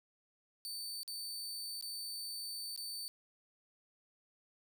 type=tone with dropouts; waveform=sawtooth; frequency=4554 Hz; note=C#8; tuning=46 cents sharp; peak=-38 dBFS; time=0.65-3.08 s; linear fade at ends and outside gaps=0 ms; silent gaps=1.032-1.078 / 1.811-1.825 / 2.762-2.776 s; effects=none